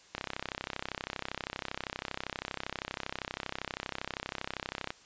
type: click train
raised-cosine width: 0.3 ms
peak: -18 dBFS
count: 156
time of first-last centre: 0.15-4.905 s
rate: 32.6 Hz
effects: white hiss -58 dBFS RMS until 5.05 s + resampled to 16000 Hz